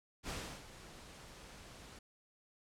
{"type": "noise with ADSR envelope", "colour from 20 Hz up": "pink", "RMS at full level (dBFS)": -41, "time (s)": [0.23, 1.99], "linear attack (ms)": 60, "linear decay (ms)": 330, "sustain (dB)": -13, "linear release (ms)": 4, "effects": ["low-pass 9000 Hz 12 dB/octave"]}